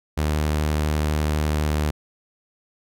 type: tone with pitch glide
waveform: sawtooth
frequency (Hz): 76 to 75.48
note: D#2 to D2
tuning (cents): -40 to +48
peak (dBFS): -16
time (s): 0.17-1.91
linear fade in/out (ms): 10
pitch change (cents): -12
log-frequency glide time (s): 1.51-1.74
effects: none